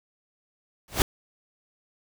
pink noise with exponential growth, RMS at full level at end -17 dBFS, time 0.88-1.02 s, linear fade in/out 1 ms, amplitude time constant 30 ms, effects none

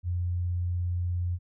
sine tone, 88.3 Hz, F2, 20 cents sharp, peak -26 dBFS, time 0.03-1.39 s, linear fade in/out 50 ms, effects none

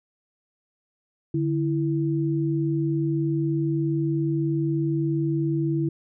sine tone pair together, 146.4 / 329.6 Hz, D3 / E4, -5 / 0 cents, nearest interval octave + major second, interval 1405 cents, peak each -24 dBFS, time 1.34-5.89 s, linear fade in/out 5 ms, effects none

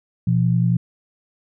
sine tone pair together, 121.47 / 172.4 Hz, B2 / F3, -28 / -22 cents, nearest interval tritone, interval 606 cents, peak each -17 / -18 dBFS, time 0.27-0.77 s, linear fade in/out 5 ms, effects none

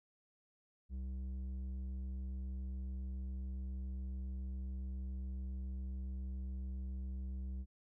square tone with low-pass filter, 64.8 Hz, C2, 16 cents flat, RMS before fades -42 dBFS, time 0.89-7.66 s, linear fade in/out 50 ms, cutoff 170 Hz, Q 0.92, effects none

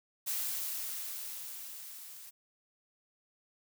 blue noise with level ramp, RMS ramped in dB -34 to -50 dBFS, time 0.26-2.31 s, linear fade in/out 20 ms, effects none

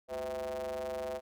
square ring-modulated tone, 70.9 Hz, C#2, 40 cents sharp, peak -33 dBFS, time 0.08-1.21 s, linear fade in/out 50 ms, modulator 579 Hz, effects none

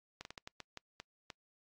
slowing click train, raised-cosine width 0.2 ms, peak -27 dBFS, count 9, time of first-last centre 0.21-1.302 s, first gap 41 ms, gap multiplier 1.33, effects noise-tail reverb RT60 0.1 s tail -26 dB re dry + AAC 48 kbps

